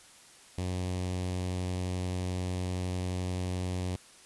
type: tone with notch filter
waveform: sawtooth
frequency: 91.2 Hz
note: F#2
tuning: 24 cents flat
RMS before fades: -33 dBFS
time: 0.58-3.96 s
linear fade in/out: 0 ms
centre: 1400 Hz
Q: 1.2
effects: white hiss -55 dBFS RMS until 4.25 s + resampled to 24000 Hz